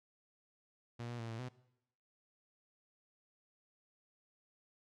sawtooth tone with pitch steps, 118.7 / 120.3 / 114.6 / 113.4 / 126.1 Hz, A#2 / B2 / A#2 / A#2 / B2, +32 / -45 / -29 / -47 / +36 cents, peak -38 dBFS, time 0.99-1.49 s, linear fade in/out 10 ms, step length 100 ms, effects noise-tail reverb RT60 0.8 s tail -19 dB re dry + low-pass 6000 Hz 12 dB/octave

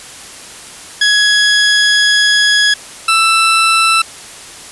20% pulse tone pair in turn, 1674 / 1328.7 Hz, G#6 / E6, +13 / +13 cents, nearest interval major third, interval 400 cents, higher first, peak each -3 dBFS, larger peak neither, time 1.01-2.74 / 3.08-4.02 s, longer first, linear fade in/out 5 ms, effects white hiss -32 dBFS RMS until 4.71 s + resampled to 24000 Hz

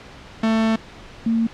45% pulse / sine tone pair in turn, 222.5 / 227.6 Hz, A3 / A#3, +20 / -41 cents, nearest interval unison, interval 39 cents, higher second, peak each -16 dBFS, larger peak neither, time 0.43-0.76 / 1.26-1.47 s, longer first, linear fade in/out 5 ms, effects pink hiss -41 dBFS RMS until 1.53 s + low-pass 4000 Hz 12 dB/octave

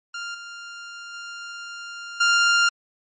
sawtooth tone with level steps, 1396.9 Hz, F6, in tune, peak -26 / -32 / -30 / -12 dBFS, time 0.14-2.69 s, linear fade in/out 5 ms, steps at 0.34 / 1.13 / 2.2 s, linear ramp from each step 10 ms, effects MP3 32 kbps

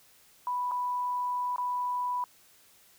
sine tone with dropouts, 987.8 Hz, B5, in tune, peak -28 dBFS, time 0.47-2.24 s, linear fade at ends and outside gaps 1 ms, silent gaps 0.712-0.717 / 1.561-1.582 s, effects white hiss -60 dBFS RMS until 2.98 s

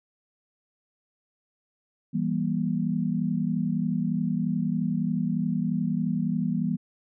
sine chord, E diminished, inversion none, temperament equal with one note detuned, 164.81 / 196 / 239.2 Hz, E3 / G3 / Bb3, 0 / 0 / +45 cents, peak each -28 dBFS, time 2.13-6.77 s, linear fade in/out 20 ms, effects none

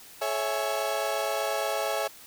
35% pulse chord, A major seventh, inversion none, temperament equal with one note detuned, 429.5 / 554.4 / 659.3 / 830.6 Hz, A4 / C#5 / E5 / G#5, -42 / 0 / 0 / 0 cents, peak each -34 / -30 / -29 / -32 dBFS, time 0.21-2.08 s, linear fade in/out 10 ms, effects white hiss -49 dBFS RMS until 2.26 s

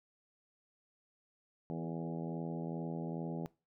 harmonic tone with a mistuned harmonic, 82.4 Hz, E2, in tune, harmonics 2 / 3 / 4 / 5 / 6 / 7 / 8 / 9 / 10, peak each -40 / -44 / -46 / -48 / -50 / -51 / -52 / -53 / -54 dBFS, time 1.7-3.46 s, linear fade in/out 0 ms, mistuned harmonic 5, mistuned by +17 cents, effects noise-tail reverb RT60 0.3 s tail -21 dB re dry

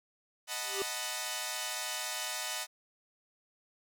5% pulse chord, B dominant seventh, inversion first, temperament equal, 622.3 / 740 / 880 / 987.8 Hz, D#5 / F#5 / A5 / B5, 0 / 0 / 0 / 0 cents, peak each -29 dBFS, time 0.47-2.67 s, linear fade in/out 50 ms
square tone with exponential growth, 393.5 Hz, G4, 7 cents sharp, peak -30 dBFS, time 0.61-0.82 s, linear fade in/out 1 ms, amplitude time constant 45 ms
effects none

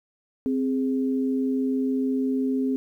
sine tone pair together, 261.6 / 415.3 Hz, C4 / G#4, 0 / 0 cents, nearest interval minor sixth, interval 800 cents, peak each -22 / -30 dBFS, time 0.46-2.76 s, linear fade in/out 0 ms, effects 10-bit

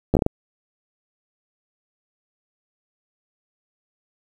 slowing click train, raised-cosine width 2 ms, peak -4 dBFS, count 6, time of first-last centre 0.14-0.264 s, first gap 12 ms, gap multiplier 1.37, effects 7-bit

